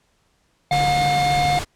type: noise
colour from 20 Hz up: pink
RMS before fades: -28 dBFS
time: 0.71-1.65 s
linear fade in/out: 20 ms
type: tone with tremolo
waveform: sine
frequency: 145 Hz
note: D3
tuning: 22 cents flat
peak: -24 dBFS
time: 0.71-1.58 s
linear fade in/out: 5 ms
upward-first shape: triangle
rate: 12 Hz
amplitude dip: 35%
type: harmonic tone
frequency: 716 Hz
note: F5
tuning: 43 cents sharp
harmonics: 1 / 3 / 5 / 6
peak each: -17 / -27 / -31 / -33 dBFS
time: 0.71-1.59 s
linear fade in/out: 2 ms
effects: pink hiss -64 dBFS RMS until 1.75 s + low-pass 9000 Hz 12 dB/octave